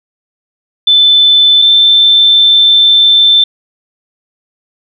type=tone pair in turn; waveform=sine; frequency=3520 / 3547 Hz; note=A7 / A7; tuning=0 / +13 cents; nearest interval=unison; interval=13 cents; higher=second; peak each=-3 dBFS; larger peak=neither; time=0.87-1.62 / 1.62-3.44 s; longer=second; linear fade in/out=5 ms; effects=none